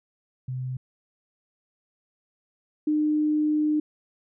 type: tone pair in turn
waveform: sine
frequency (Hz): 128.4 / 303.2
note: C3 / D#4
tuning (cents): -32 / -45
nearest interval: octave + minor third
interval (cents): 1487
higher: second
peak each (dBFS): -28 / -20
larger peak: second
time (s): 0.48-0.77 / 2.87-3.8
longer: second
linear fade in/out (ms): 5
effects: none